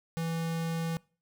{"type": "tone", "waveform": "square", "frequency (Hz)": 164.9, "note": "E3", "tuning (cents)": 1, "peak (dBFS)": -31, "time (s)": [0.17, 0.97], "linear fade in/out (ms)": 0, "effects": ["noise-tail reverb RT60 0.4 s tail -24 dB re dry"]}